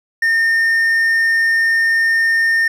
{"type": "tone", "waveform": "triangle", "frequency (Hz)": 1821, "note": "A#6", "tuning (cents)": -41, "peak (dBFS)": -10, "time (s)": [0.22, 2.68], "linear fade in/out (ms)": 5, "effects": []}